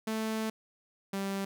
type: tone pair in turn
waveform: sawtooth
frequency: 220 / 196 Hz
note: A3 / G3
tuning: 0 / 0 cents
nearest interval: major second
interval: 200 cents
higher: first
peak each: -27 / -28 dBFS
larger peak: first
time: 0.07-0.5 / 1.13-1.45 s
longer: first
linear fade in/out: 5 ms
effects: none